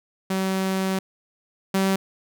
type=tone pair in turn; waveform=sawtooth; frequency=190.3 / 192.51 Hz; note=F#3 / G3; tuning=+49 / -31 cents; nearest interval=unison; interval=20 cents; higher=second; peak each=-18 / -15 dBFS; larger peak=second; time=0.3-0.99 / 1.74-1.96 s; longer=first; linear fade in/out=5 ms; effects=none